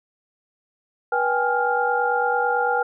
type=tone cluster; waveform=sine; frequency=485.3 / 785 / 834 / 1403 Hz; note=B4 / G5 / G#5 / F6; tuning=-30 / +2 / +7 / +8 cents; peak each=-24 dBFS; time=1.12-2.83 s; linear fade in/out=5 ms; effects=none